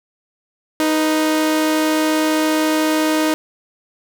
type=tone pair together; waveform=sawtooth; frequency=311.1 / 493.8 Hz; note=D#4 / B4; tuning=0 / 0 cents; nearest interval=minor sixth; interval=800 cents; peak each=-11 / -22 dBFS; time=0.8-3.34 s; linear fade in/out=0 ms; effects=none